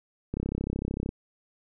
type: click train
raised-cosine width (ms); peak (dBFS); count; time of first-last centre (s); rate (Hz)
3; -17; 26; 0.34-1.091; 33.3
effects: none